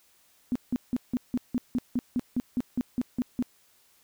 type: tone bursts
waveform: sine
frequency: 246.9 Hz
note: B3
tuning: in tune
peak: -23 dBFS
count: 15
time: 0.52-3.425 s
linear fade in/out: 0 ms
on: 35 ms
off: 170 ms
effects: white hiss -63 dBFS RMS until 4.03 s